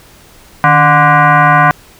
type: tone with frequency modulation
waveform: sine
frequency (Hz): 154.3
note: D#3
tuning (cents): -14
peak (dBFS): -4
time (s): 0.64-1.71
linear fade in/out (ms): 0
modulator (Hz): 441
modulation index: 3.5
effects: pink hiss -41 dBFS RMS until 1.99 s